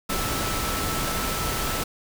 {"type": "tone in noise", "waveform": "sine", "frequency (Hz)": 1318.5, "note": "E6", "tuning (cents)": 0, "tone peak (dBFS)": -33, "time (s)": [0.09, 1.84], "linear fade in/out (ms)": 10, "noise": "pink", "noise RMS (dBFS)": -27, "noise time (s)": [0.09, 1.84], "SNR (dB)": -9, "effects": []}